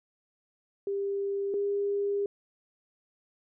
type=tone pair in turn; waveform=sine; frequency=397.9 / 403.2 Hz; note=G4 / G4; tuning=+26 / +49 cents; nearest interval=unison; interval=23 cents; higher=second; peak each=-28 / -26 dBFS; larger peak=second; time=0.87-1.54 / 1.54-2.26 s; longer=second; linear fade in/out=2 ms; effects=none